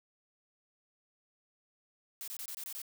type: noise bursts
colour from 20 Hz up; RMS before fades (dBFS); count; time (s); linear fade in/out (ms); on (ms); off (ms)
blue; -42; 7; 2.21-2.817; 0; 67; 23
effects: none